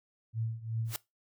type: tone with tremolo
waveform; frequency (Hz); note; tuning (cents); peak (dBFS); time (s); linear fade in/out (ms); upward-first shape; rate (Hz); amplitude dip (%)
sine; 112.9; A2; +45; -29; 0.33-0.96; 50; triangle; 2.7; 90
type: noise with exponential growth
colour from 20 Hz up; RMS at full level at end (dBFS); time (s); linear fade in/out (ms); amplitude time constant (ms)
white; -31; 0.85-0.96; 0; 22
effects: noise-tail reverb RT60 0.2 s tail -21 dB re dry